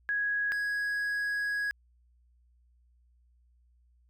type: tone pair in turn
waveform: sine / triangle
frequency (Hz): 1661.2 / 1661.2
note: G#6 / G#6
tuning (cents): 0 / 0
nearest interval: unison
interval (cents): 0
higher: neither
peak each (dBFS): -27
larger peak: neither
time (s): 0.09-0.52 / 0.52-1.71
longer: second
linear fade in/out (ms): 0
effects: added 60 Hz sine -62 dBFS peak until 4.09 s